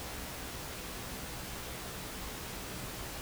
pink noise with comb filter, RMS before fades -42 dBFS, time 0-3.21 s, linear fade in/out 0 ms, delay 16 ms, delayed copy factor +0.5, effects none

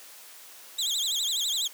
30% pulse tone with vibrato, 3577 Hz, A7, 28 cents sharp, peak -23 dBFS, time 0.78-1.68 s, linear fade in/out 10 ms, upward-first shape sine, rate 12 Hz, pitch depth 200 cents each way, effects white hiss -48 dBFS RMS until 1.73 s + high-pass 400 Hz 12 dB/octave

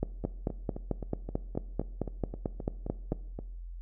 two click trains, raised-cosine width 2 ms, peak -16 / -24 dBFS, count 15 / 13, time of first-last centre 0.03-3.121 / 0.24-3.39 s, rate 4.53 / 3.81 Hz, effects noise-tail reverb RT60 0.7 s tail -19 dB re dry + added 43 Hz sine -39 dBFS peak until 3.81 s

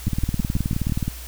two click trains, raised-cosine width 5 ms, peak -10 / -11 dBFS, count 20 / 6, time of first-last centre 0.08-1.08 / 0.07-0.896 s, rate 19 / 6.05 Hz, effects added 60 Hz sine -35 dBFS peak until 1.27 s + white hiss -40 dBFS RMS until 1.27 s

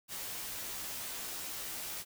white noise with comb filter, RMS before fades -41 dBFS, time 0.08-2.05 s, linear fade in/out 50 ms, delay 14 ms, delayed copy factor -0.85, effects none

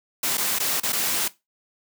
white noise with dropouts, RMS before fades -24 dBFS, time 0.23-1.28 s, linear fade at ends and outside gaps 5 ms, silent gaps 0.372-0.379 / 0.587-0.599 / 0.801-0.832 / 0.923-0.928 s, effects noise-tail reverb RT60 0.2 s tail -17 dB re dry + high-pass 150 Hz 12 dB/octave

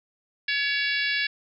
harmonic tone with a mistuned harmonic, 566 Hz, C#5, 36 cents sharp, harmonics 3 / 4 / 5 / 6 / 7 / 8 / 9, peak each -27 / -29 / -31 / -33 / -34 / -35 / -36 dBFS, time 0.48-1.27 s, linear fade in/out 5 ms, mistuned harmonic 5, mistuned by -42 cents, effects none

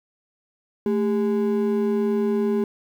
triangle ring-modulated tone, 311.1 Hz, D#4, in tune, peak -14 dBFS, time 0.86-2.64 s, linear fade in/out 2 ms, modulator 91.3 Hz, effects 9-bit

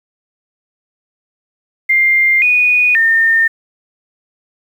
sine tone with pitch steps, 2100 / 2470 / 1816 Hz, C7 / D#7 / A#6, +6 / -13 / -46 cents, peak -8 dBFS, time 1.89-3.48 s, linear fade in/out 10 ms, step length 530 ms, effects 7-bit

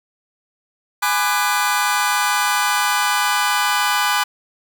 sawtooth chord, G# half-diminished seventh, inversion none, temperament just, 830.6 / 996.7 / 1196.1 / 1495.1 Hz, G#5 / B5 / D6 / F#6, 0 / +16 / +31 / +18 cents, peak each -18 dBFS, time 1.02-4.24 s, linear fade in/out 10 ms, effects none

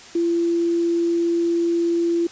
sine tone with quantisation, 339.6 Hz, F4, 48 cents flat, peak -17 dBFS, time 0.15-2.27 s, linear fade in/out 5 ms, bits 7, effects white hiss -42 dBFS RMS until 2.31 s + resampled to 16000 Hz

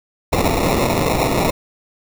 blue noise with sample-and-hold, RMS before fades -17 dBFS, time 0.32-1.51 s, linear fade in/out 10 ms, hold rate 1575 Hz, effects none

